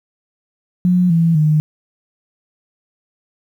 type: tone with pitch steps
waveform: sine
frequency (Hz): 180 / 166.02 / 153.12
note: F#3 / E3 / D#3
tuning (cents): -47 / +13 / -27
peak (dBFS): -10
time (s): 0.85-1.6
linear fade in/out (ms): 0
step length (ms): 250
effects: 8-bit